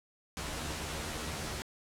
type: noise with comb filter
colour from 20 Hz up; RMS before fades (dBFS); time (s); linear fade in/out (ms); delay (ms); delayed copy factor
pink; -38; 0.37-1.62; 0; 13; +0.95
effects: low-pass 10000 Hz 12 dB/octave